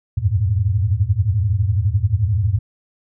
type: tone cluster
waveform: sine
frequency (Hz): 80 / 89.6 / 100.2 / 111.9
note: D#2 / F2 / G2 / A2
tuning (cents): +49 / +45 / +38 / +30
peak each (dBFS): -24 / -22 / -18 / -20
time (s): 0.17-2.59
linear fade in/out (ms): 10
effects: none